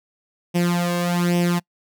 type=tone with flanger; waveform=sawtooth; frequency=174.7 Hz; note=F3; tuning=1 cent sharp; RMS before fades=-20 dBFS; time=0.54-1.6 s; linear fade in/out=20 ms; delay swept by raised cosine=0.35 to 1.85 ms; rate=1.2 Hz; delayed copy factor=+0.75; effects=noise-tail reverb RT60 0.1 s tail -26 dB re dry